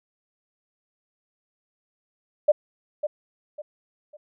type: tone with echo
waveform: sine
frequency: 598 Hz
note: D5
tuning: 31 cents sharp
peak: -12 dBFS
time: 2.48-2.52 s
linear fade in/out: 10 ms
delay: 550 ms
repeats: 3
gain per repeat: -10 dB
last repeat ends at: 4.17 s
effects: none